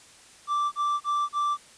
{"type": "tone bursts", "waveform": "triangle", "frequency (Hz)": 1172, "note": "D6", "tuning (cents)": -4, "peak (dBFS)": -21, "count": 4, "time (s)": [0.47, 1.575], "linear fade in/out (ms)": 50, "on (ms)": 250, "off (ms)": 35, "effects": ["white hiss -52 dBFS RMS until 1.77 s", "resampled to 22050 Hz"]}